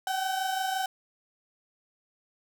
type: tone pair together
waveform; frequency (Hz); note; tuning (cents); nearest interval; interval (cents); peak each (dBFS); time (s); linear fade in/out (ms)
35% pulse; 758.2 / 784; F#5 / G5; +42 / 0; minor second; 58; -27 / -33; 0.07-0.86; 2
effects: none